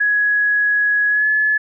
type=tone with pitch glide; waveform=sine; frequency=1674 to 1715.1 Hz; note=G#6 to A6; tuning=+13 to -45 cents; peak=-13 dBFS; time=0-1.58 s; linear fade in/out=10 ms; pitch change=+42 cents; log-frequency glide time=1.09-1.27 s; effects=none